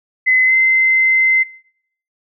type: tone with pitch glide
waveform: sine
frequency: 2034 to 2067 Hz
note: C7 to C7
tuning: -50 to -22 cents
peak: -9 dBFS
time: 0.26-1.44 s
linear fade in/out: 20 ms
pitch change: +28 cents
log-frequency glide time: 0.45-0.54 s
effects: noise-tail reverb RT60 0.7 s tail -24 dB re dry